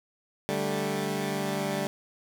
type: chord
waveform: 15% pulse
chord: D suspended fourth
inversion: none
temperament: equal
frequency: 146.83 / 196 / 220 Hz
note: D3 / G3 / A3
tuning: 0 / 0 / 0 cents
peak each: -27 / -24 / -28 dBFS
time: 0.49-1.87 s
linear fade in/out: 0 ms
effects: none